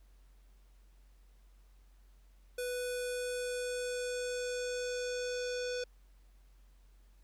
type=tone with low-pass filter sweep; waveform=square; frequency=494.9 Hz; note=B4; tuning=4 cents sharp; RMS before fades=-37 dBFS; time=2.58-5.84 s; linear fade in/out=5 ms; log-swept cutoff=11000 to 5700 Hz; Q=2.4; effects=added 46 Hz sine -58 dBFS peak until 7.23 s + pink hiss -73 dBFS RMS until 7.23 s